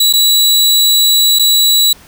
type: tone with dropouts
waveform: sawtooth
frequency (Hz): 3926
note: B7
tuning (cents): -11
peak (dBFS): -4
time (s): 0-1.93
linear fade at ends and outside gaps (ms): 5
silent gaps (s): 0.128-0.135 / 1.388-1.394
effects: pink hiss -41 dBFS RMS until 2.07 s